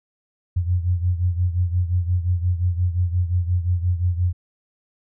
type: beating tone pair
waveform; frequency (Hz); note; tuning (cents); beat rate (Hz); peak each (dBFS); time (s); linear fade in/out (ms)
sine; 87.7 / 93.4; F2 / F#2; +8 / +17; 5.7; -19 / -24; 0.56-4.33; 10
effects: none